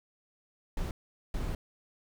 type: noise bursts at uneven times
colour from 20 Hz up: brown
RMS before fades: -33 dBFS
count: 2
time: 0.77-0.91 / 1.34-1.55 s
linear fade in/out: 2 ms
effects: none